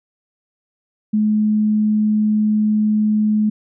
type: tone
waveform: sine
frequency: 213.1 Hz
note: G#3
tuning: 45 cents sharp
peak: -13 dBFS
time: 1.13-3.5 s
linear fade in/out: 10 ms
effects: none